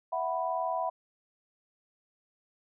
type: chord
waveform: sine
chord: E suspended second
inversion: none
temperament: equal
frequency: 659.3 / 740 / 987.8 Hz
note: E5 / F#5 / B5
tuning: 0 / 0 / 0 cents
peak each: -33 dBFS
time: 0.12-0.9 s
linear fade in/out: 10 ms
effects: none